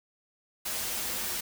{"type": "noise with comb filter", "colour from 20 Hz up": "white", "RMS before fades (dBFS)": -33, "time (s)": [0.65, 1.41], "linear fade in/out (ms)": 10, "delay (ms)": 7, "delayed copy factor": -1, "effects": []}